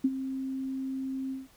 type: tone with ADSR envelope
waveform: sine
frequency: 265.3 Hz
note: C4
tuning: 24 cents sharp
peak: -19 dBFS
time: 0.04-1.48 s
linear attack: 8 ms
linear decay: 44 ms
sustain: -12 dB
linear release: 170 ms
effects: pink hiss -60 dBFS RMS until 1.56 s